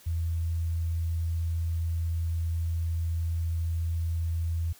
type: tone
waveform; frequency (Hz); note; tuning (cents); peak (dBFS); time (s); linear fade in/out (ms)
sine; 83; E2; +12; -26; 0.06-4.73; 10
effects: white hiss -55 dBFS RMS until 4.79 s